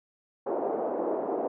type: band-pass noise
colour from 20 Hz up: pink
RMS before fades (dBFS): -30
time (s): 0.46-1.48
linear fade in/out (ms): 10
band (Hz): 330 to 760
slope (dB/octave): 24
effects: none